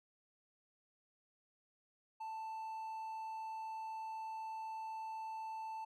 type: tone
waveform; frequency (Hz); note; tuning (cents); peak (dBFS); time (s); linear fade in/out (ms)
triangle; 884; A5; +8; -40; 2.2-5.85; 10
effects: none